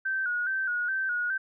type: tone with vibrato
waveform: sine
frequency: 1500 Hz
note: F#6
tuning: 23 cents sharp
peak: -26 dBFS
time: 0.05-1.38 s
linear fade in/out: 10 ms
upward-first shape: square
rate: 2.4 Hz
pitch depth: 60 cents each way
effects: none